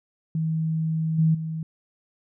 sine tone with level steps, 160 Hz, D#3, 49 cents sharp, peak -22 / -16 / -27 dBFS, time 0.35-1.63 s, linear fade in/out 2 ms, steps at 1.18 / 1.34 s, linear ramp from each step 10 ms, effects none

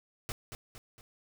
pink noise with echo, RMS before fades -37 dBFS, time 0.29-0.32 s, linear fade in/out 0 ms, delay 230 ms, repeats 3, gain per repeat -6 dB, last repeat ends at 1.01 s, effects none

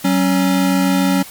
square tone pair together, 188.47 / 275.3 Hz, F#3 / C#4, +32 / -12 cents, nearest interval perfect fifth, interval 656 cents, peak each -16 dBFS, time 0.04-1.23 s, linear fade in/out 10 ms, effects white hiss -36 dBFS RMS until 1.3 s + MP3 96 kbps

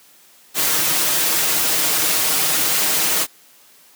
white noise with comb filter, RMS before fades -18 dBFS, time 0.54-3.27 s, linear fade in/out 50 ms, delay 6.4 ms, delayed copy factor +0.6, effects white hiss -50 dBFS RMS until 3.95 s + high-pass 150 Hz 12 dB/octave

